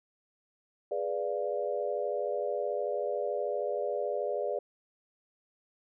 sine chord, G# diminished seventh, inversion none, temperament equal, 415.3 / 493.9 / 587.3 / 698.5 Hz, G#4 / B4 / D5 / F5, 0 / 0 / 0 / 0 cents, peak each -35 / -35 / -33 / -39 dBFS, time 0.91-4.59 s, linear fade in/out 5 ms, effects none

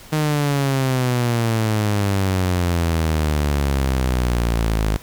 sawtooth exponential sweep, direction down, 155.56 to 51.9 Hz, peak -13 dBFS, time 0.12-4.97 s, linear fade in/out 10 ms, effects pink hiss -42 dBFS RMS until 5.02 s

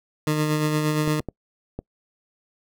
20% pulse tone with tremolo, 152.6 Hz, D#3, 33 cents flat, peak -14 dBFS, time 0.27-1.2 s, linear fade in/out 2 ms, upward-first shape sine, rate 8.6 Hz, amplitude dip 35%
clicks, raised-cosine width 2 ms, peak -17 dBFS, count 4, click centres 1.077 / 1.203 / 1.287 / 1.79 s
effects noise-tail reverb RT60 0.1 s tail -26 dB re dry

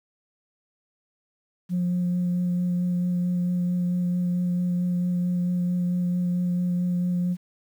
sine tone with vibrato, 177.9 Hz, F3, 32 cents sharp, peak -20 dBFS, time 1.69-7.37 s, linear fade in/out 50 ms, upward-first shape sine, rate 4.5 Hz, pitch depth 11 cents each way, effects tanh soft clip ceiling -19 dBFS + 9-bit

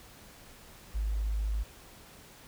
sine tone, 52.5 Hz, G#1, 19 cents sharp, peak -28 dBFS, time 0.94-1.64 s, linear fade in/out 20 ms, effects pink hiss -53 dBFS RMS until 2.47 s

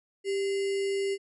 sine tone with sample-and-hold, 393.6 Hz, G4, 7 cents sharp, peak -26 dBFS, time 0.24-1.18 s, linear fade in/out 50 ms, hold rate 2450 Hz, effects resampled to 24000 Hz

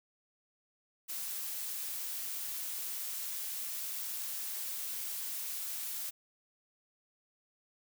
blue noise, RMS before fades -39 dBFS, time 1.08-6.11 s, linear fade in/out 20 ms, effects none

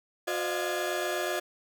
35% pulse tone cluster, 360 / 519 / 607 / 692 / 1680 Hz, F#4 / C5 / D#5 / F5 / G#6, -47 / -14 / -43 / -16 / +19 cents, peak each -32 / -37 / -32 / -36 / -34 dBFS, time 0.27-1.4 s, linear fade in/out 10 ms, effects none

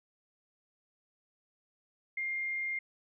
sine tone, 2115 Hz, C7, 18 cents sharp, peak -32 dBFS, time 2.17-2.79 s, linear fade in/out 5 ms, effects none

